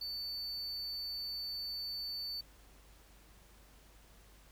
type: tone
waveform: triangle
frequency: 4500 Hz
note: C#8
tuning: 25 cents sharp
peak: -37 dBFS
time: 0.01-2.41 s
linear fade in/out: 5 ms
effects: added 50 Hz sine -60 dBFS peak until 4.51 s + pink hiss -63 dBFS RMS until 4.51 s